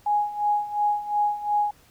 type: tone with tremolo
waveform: sine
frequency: 830.6 Hz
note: G#5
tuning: in tune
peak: -18 dBFS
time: 0.06-1.71 s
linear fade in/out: 5 ms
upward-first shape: sine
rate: 2.8 Hz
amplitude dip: 80%
effects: pink hiss -57 dBFS RMS until 1.9 s